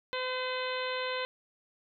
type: harmonic tone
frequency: 510 Hz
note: C5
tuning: 44 cents flat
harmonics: 1 / 2 / 3 / 4 / 5 / 6 / 7 / 8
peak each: -35 / -38 / -40 / -41 / -42 / -43 / -43 / -44 dBFS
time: 0.13-1.25 s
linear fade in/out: 0 ms
effects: none